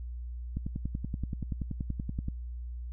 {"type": "click train", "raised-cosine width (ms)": 5, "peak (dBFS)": -21, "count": 19, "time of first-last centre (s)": [0.57, 2.284], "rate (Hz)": 10.5, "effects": ["added 60 Hz sine -36 dBFS peak until 2.92 s"]}